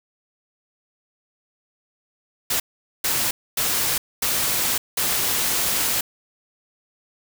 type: noise bursts at uneven times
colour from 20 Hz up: white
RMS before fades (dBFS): -22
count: 5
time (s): 2.5-2.6 / 3.04-3.31 / 3.57-3.98 / 4.22-4.78 / 4.97-6.01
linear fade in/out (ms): 5
effects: none